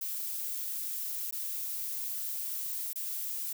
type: noise with dropouts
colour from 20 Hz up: violet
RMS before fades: -36 dBFS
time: 0.01-3.53 s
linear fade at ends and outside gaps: 5 ms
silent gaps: 1.309-1.324 / 2.932-2.957 s
effects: none